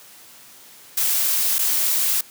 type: noise with dropouts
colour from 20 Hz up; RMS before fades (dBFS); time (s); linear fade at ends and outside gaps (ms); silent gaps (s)
blue; -20; 0.97-2.21; 5; 1.585-1.59
effects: white hiss -46 dBFS RMS until 2.3 s + high-pass 100 Hz 12 dB/octave